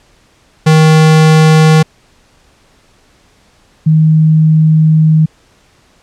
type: tone pair in turn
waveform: square / sine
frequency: 157.2 / 157.2 Hz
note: D#3 / D#3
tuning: +18 / +18 cents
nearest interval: unison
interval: 0 cents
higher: neither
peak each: -4 dBFS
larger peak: neither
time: 0.66-1.83 / 3.86-5.26 s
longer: second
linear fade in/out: 10 ms
effects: pink hiss -49 dBFS RMS until 6.02 s + low-pass 8000 Hz 12 dB/octave